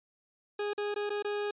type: tone with dropouts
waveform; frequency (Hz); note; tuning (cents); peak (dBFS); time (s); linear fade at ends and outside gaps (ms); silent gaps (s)
40% pulse; 412.8; G#4; -10; -30; 0.59-1.51; 5; 0.734-0.778 / 0.943-0.96 / 1.095-1.102 / 1.225-1.246
effects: resampled to 8000 Hz